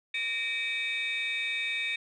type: tone cluster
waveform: sine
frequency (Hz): 1850 / 2314 / 2544 / 3678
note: A#6 / D7 / D#7 / A#7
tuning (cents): -14 / -26 / +38 / -24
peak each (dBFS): -37 / -31 / -34 / -34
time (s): 0.14-1.96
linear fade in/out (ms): 5
effects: tanh soft clip ceiling -23 dBFS